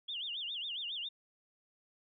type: tone with vibrato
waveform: sine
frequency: 3196 Hz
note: G7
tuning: 33 cents sharp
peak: -37 dBFS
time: 0.08-1.09 s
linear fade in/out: 10 ms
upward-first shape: sine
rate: 7.3 Hz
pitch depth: 240 cents each way
effects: none